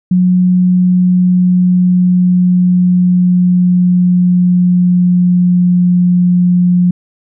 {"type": "tone with pitch glide", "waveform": "sine", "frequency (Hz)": [181.5, 178.18], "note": ["F#3", "F3"], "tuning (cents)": [-33, 35], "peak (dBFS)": -6, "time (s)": [0.11, 6.91], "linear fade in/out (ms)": 5, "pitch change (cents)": -32, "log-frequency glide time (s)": [0.47, 5.91], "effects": []}